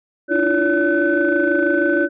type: tone cluster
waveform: sine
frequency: 294.1 / 320.8 / 346.7 / 568 / 1512 Hz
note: D4 / E4 / F4 / C#5 / F#6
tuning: +3 / -47 / -13 / +42 / +37 cents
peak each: -21 / -22 / -19 / -20 / -19 dBFS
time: 0.28-2.09 s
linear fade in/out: 50 ms
effects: tanh soft clip ceiling -6 dBFS